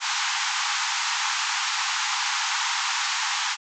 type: band-pass noise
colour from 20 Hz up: pink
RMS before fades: -26 dBFS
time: 0-3.57 s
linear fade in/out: 50 ms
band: 810 to 7400 Hz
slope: 96 dB/octave
effects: none